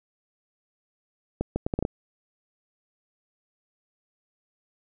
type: accelerating click train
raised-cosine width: 2 ms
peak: -12 dBFS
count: 7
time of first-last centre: 1.41-1.851 s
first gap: 150 ms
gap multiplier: 0.7
effects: none